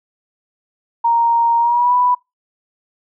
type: tone with pitch glide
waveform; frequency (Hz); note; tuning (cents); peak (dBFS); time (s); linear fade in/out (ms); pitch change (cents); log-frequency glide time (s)
sine; 932.3 to 987.7; A#5 to B5; 0 to 0; -11; 1.04-2.15; 10; +100; 1.59-1.94
effects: noise-tail reverb RT60 0.2 s tail -24 dB re dry